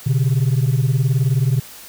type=beating tone pair; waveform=sine; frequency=123.47 / 142.47 Hz; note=B2 / C#3; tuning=0 / +48 cents; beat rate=19 Hz; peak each=-14 / -15 dBFS; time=0.06-1.6 s; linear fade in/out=10 ms; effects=tanh soft clip ceiling -11 dBFS + white hiss -39 dBFS RMS until 1.88 s